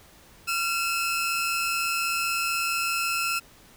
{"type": "tone pair together", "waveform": "sawtooth", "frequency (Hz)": [1372.5, 2589], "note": ["F6", "E7"], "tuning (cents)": [-31, -32], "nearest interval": "major seventh", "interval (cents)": 1099, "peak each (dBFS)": -24, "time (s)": [0.47, 3.4], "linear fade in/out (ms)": 20, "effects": ["pink hiss -53 dBFS RMS until 3.76 s"]}